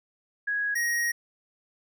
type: tone pair in turn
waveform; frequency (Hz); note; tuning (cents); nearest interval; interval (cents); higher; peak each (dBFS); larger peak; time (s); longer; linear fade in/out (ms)
sine / square; 1661.2 / 1883; G#6 / A#6; 0 / +17; major second; 217; second; -25; neither; 0.47-0.75 / 0.75-1.12; second; 10
effects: none